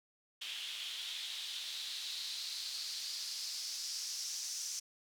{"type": "noise with band-pass filter sweep", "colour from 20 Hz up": "white", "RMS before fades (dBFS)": -42, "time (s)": [0.41, 4.8], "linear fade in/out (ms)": 10, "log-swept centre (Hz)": [3100, 5900], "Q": 3.7, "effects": []}